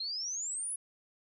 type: exponential sweep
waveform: sine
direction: up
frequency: 4107 to 10560 Hz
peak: -34 dBFS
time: 0-0.76 s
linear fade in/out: 5 ms
effects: none